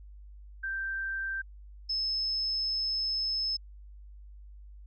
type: tone pair in turn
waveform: sine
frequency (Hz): 1568 / 5209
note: G6 / E8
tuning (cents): 0 / -21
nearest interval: octave + major sixth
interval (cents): 2079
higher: second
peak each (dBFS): -31 / -28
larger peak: second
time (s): 0.63-1.42 / 1.89-3.57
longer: second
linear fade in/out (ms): 10
effects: added 50 Hz sine -46 dBFS peak until 4.86 s